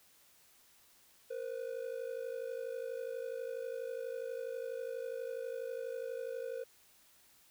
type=ring-modulated tone; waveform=triangle; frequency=493.9 Hz; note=B4; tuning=in tune; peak=-33 dBFS; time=1.3-6.64 s; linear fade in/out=10 ms; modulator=26.1 Hz; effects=white hiss -65 dBFS RMS until 7.5 s